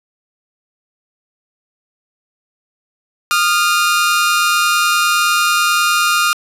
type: tone pair together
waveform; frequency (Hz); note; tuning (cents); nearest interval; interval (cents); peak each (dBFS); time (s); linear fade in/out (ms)
sawtooth; 1227.5 / 1396.9; D#6 / F6; -24 / 0; major second; 224; -11; 3.31-6.33; 0
effects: resampled to 32000 Hz + 7-bit